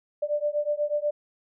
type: beating tone pair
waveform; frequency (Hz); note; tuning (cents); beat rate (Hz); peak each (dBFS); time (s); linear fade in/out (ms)
sine; 587.3 / 595.5; D5 / D5; 0 / +24; 8.2; -27; 0.22-1.11; 10
effects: none